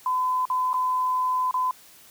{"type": "tone with dropouts", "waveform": "sine", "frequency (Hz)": 1014, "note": "B5", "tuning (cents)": 45, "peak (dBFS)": -21, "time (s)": [0.06, 1.71], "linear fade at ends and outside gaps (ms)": 2, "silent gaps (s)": [[0.454, 0.5], [0.732, 0.741], [1.511, 1.541]], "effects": ["white hiss -51 dBFS RMS until 2.1 s", "high-pass 60 Hz 12 dB/octave"]}